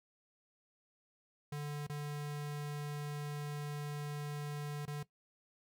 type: tone with dropouts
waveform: square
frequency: 146.83 Hz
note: D3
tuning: in tune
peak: -39 dBFS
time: 1.52-5.03 s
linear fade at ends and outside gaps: 5 ms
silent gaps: 1.868-1.896 / 4.855-4.877 s
effects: noise-tail reverb RT60 0.1 s tail -17 dB re dry